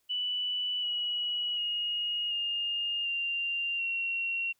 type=tone with pitch steps; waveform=sine; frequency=2969 / 2921 / 2874 / 2828 / 2783 / 2738 Hz; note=F#7 / F#7 / F7 / F7 / F7 / F7; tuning=+5 / -23 / +49 / +21 / -7 / -35 cents; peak=-29 dBFS; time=0.09-4.53 s; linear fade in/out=20 ms; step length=740 ms; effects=white hiss -74 dBFS RMS until 4.59 s